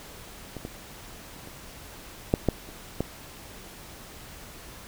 clicks, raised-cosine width 2 ms, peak -22 / -21 / -29 / -6 / -7 / -30 / -12 dBFS, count 7, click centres 0.567 / 0.651 / 1.474 / 2.339 / 2.487 / 2.69 / 3.006 s, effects pink hiss -45 dBFS RMS until 4.87 s

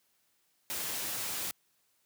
white noise, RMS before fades -36 dBFS, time 0.7-1.51 s, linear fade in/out 0 ms, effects white hiss -73 dBFS RMS until 2.05 s + high-pass 80 Hz 12 dB/octave

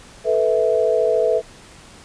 sine chord, A suspended second, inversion none, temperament equal with one note detuned, 440 / 493.9 / 651.7 Hz, A4 / B4 / E5, 0 / 0 / -20 cents, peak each -19 dBFS, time 0.24-1.42 s, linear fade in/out 50 ms, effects pink hiss -44 dBFS RMS until 2.04 s + resampled to 22050 Hz

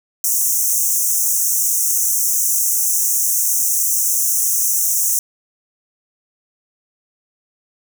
pink high-pass noise, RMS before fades -17 dBFS, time 0.24-5.19 s, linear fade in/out 2 ms, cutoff 5800 Hz, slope 96 dB/octave, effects none

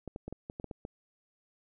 clicks, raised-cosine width 2 ms, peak -26 dBFS, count 9, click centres 0.077 / 0.161 / 0.28 / 0.326 / 0.499 / 0.599 / 0.643 / 0.712 / 0.851 s, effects none

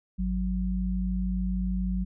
sine tone pair together, 51.91 / 185 Hz, G#1 / F#3, 0 / 0 cents, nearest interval octave + minor seventh, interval 2200 cents, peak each -28 dBFS, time 0.18-2.05 s, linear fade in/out 20 ms, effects none

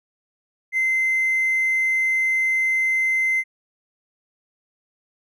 sine tone with hard clipping, 2070 Hz, C7, 19 cents flat, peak -18 dBFS, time 0.72-3.44 s, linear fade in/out 50 ms, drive 1 dB, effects none

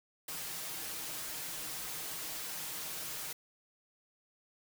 white noise with comb filter, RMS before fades -41 dBFS, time 0.28-3.33 s, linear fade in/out 5 ms, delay 6.4 ms, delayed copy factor +0.65, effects none

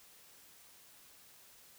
silence, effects white hiss -60 dBFS RMS until 1.78 s

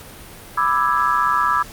sine chord, E dominant seventh, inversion second, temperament equal with one note detuned, 987.8 / 1182.8 / 1318.5 / 1661.2 Hz, B5 / D6 / E6 / G#6, 0 / +12 / 0 / 0 cents, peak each -21 / -19 / -20 / -24 dBFS, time 0.57-1.63 s, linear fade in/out 10 ms, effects pink hiss -39 dBFS RMS until 1.72 s + Opus 48 kbps

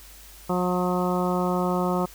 harmonic tone, 180 Hz, F#3, 47 cents flat, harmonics 1 / 2 / 3 / 4 / 5 / 6 / 7, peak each -25 / -28 / -30 / -31 / -32 / -33 / -33 dBFS, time 0.49-2.06 s, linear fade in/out 10 ms, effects added 50 Hz sine -48 dBFS peak until 2.14 s + white hiss -48 dBFS RMS until 2.14 s

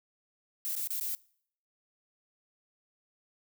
violet noise with dropouts, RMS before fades -34 dBFS, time 0.65-1.15 s, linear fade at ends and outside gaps 0 ms, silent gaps 0.752-0.764 / 0.873-0.905 / 0.998-1.01 s, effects noise-tail reverb RT60 0.6 s tail -23 dB re dry

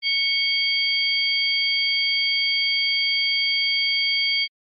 sine tone cluster, 2216 / 3233 / 4620 Hz, C#7 / G#7 / D8, -1 / -47 / -29 cents, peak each -23 dBFS, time 0.02-4.48 s, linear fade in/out 50 ms, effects MP3 32 kbps

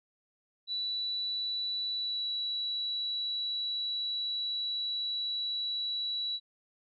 sine tone with pitch glide, 3951 to 3924 Hz, B7 to B7, 0 to -12 cents, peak -31 dBFS, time 0.67-6.4 s, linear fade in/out 50 ms, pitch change -12 cents, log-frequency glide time 1.96-2.26 s, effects none

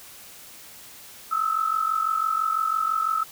sine tone pair together, 1270 / 1316 Hz, D#6 / E6, +35 / -3 cents, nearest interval minor second, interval 62 cents, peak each -26 / -23 dBFS, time 1.31-3.24 s, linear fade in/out 10 ms, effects white hiss -45 dBFS RMS until 3.31 s

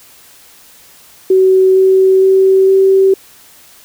sine tone with pitch steps, 377.2 / 379.8 / 382.5 / 385.1 Hz, F#4 / F#4 / G4 / G4, +33 / +45 / -42 / -31 cents, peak -5 dBFS, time 1.3-3.14 s, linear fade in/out 5 ms, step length 460 ms, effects white hiss -42 dBFS RMS until 3.84 s

